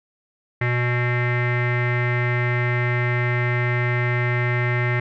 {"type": "tone with low-pass filter", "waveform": "square", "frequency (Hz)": 122.1, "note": "B2", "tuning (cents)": -19, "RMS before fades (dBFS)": -21, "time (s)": [0.61, 5], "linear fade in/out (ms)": 5, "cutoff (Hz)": 2000, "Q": 8.8, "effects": []}